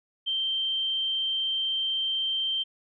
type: tone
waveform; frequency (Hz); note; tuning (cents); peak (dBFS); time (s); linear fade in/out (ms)
sine; 3136; G7; 0; -25; 0.26-2.64; 20
effects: none